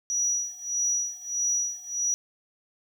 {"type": "tone with tremolo", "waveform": "sine", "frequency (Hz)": 5830, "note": "F#8", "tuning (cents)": -26, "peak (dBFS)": -21, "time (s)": [0.1, 2.14], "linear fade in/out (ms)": 0, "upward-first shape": "sine", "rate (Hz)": 1.6, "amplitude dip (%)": 90, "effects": ["tanh soft clip ceiling -18 dBFS", "9-bit"]}